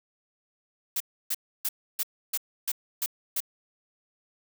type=noise bursts; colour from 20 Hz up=blue; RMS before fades=-28 dBFS; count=8; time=0.96-3.404 s; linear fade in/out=5 ms; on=43 ms; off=300 ms; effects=none